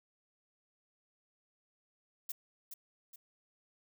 violet noise with echo, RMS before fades -39 dBFS, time 2.29-2.32 s, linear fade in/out 5 ms, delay 420 ms, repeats 2, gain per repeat -7 dB, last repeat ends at 3.16 s, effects none

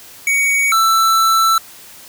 square tone pair in turn, 2244 / 1329.3 Hz, C#7 / E6, +21 / +14 cents, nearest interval major sixth, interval 907 cents, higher first, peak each -13 / -11 dBFS, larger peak second, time 0.27-0.72 / 0.72-1.58 s, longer second, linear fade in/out 2 ms, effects white hiss -39 dBFS RMS until 2.08 s

